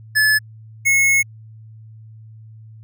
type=tone pair in turn; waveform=square; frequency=1725 / 2180 Hz; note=A6 / C#7; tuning=-35 / -29 cents; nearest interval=major third; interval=406 cents; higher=second; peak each=-13 dBFS; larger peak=neither; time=0.15-0.39 / 0.85-1.23 s; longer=second; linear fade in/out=20 ms; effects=added 110 Hz sine -38 dBFS peak until 2.83 s